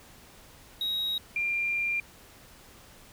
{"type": "tone pair in turn", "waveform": ["triangle", "sine"], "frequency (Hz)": [3803, 2388], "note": ["A#7", "D7"], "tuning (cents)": [34, 28], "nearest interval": "minor sixth", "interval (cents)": 806, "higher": "first", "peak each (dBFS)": -26, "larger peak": "neither", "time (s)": [[0.81, 1.18], [1.36, 2]], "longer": "second", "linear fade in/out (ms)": 2, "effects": ["pink hiss -53 dBFS RMS until 3.12 s"]}